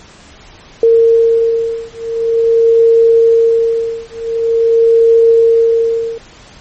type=beating tone pair; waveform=sine; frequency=457.9 / 458.36 Hz; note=A#4 / A#4; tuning=-31 / -29 cents; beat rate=0.46 Hz; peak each=-10 dBFS; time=0.83-6.18 s; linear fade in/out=2 ms; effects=pink hiss -39 dBFS RMS until 6.6 s + MP3 32 kbps